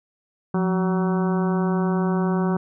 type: harmonic tone with a mistuned harmonic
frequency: 188.2 Hz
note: F#3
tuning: 30 cents sharp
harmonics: 1 / 2 / 3 / 4 / 5 / 6 / 7 / 8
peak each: -20 / -26 / -35 / -33 / -33 / -35 / -38 / -39 dBFS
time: 0.54-2.57 s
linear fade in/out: 5 ms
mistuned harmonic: 1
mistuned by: -88 cents
effects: none